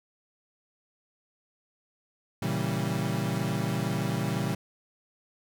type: chord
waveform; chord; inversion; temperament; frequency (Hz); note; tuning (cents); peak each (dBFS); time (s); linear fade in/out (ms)
35% pulse; A# diminished seventh; none; equal; 116.54 / 138.59 / 164.81 / 196; A#2 / C#3 / E3 / G3; 0 / 0 / 0 / 0; -31; 2.42-4.55; 5
effects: none